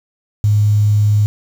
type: tone with quantisation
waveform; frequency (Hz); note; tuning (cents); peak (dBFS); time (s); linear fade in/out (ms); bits
sine; 104.6; G#2; +13; -9; 0.44-1.26; 0; 6
effects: none